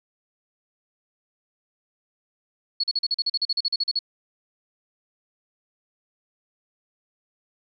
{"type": "tone bursts", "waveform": "sine", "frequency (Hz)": 4373, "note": "C#8", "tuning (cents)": -24, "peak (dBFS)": -20, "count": 16, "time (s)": [2.8, 3.991], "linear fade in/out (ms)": 5, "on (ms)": 36, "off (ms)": 41, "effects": []}